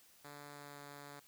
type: tone with pitch glide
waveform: 5% pulse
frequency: 144.9 to 143.48 Hz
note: D3 to D3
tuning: -23 to -40 cents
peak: -39 dBFS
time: 0.24-1.2 s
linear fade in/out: 10 ms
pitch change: -17 cents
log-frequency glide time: 0.49-0.81 s
effects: white hiss -65 dBFS RMS until 1.27 s